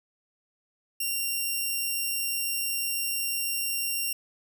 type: tone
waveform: 5% pulse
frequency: 2766 Hz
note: F7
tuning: 17 cents flat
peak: -18 dBFS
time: 1-4.13 s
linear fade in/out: 5 ms
effects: none